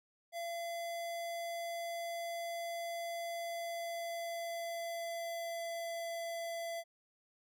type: tone with pitch glide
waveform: square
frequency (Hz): 680 to 673.4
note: F5 to E5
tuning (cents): -46 to +37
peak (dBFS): -39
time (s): 0.32-6.84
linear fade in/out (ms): 50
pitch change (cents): -17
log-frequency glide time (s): 3.27-6.04
effects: none